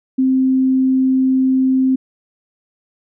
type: tone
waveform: sine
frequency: 261.6 Hz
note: C4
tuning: in tune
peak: -11 dBFS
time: 0.18-1.96 s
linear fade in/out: 10 ms
effects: none